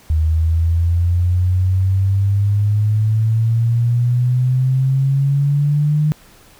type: exponential sweep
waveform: sine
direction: up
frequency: 77.78 to 152.8 Hz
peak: -12 dBFS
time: 0.1-6.12 s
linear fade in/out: 0 ms
effects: pink hiss -47 dBFS RMS until 6.59 s